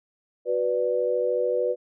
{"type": "chord", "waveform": "sine", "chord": "B minor", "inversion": "second", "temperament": "equal", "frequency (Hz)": [370, 493.9, 587.3], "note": ["F#4", "B4", "D5"], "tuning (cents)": [0, 0, 0], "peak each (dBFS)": [-29, -23, -28], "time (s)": [0.45, 1.76], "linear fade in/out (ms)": 50, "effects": []}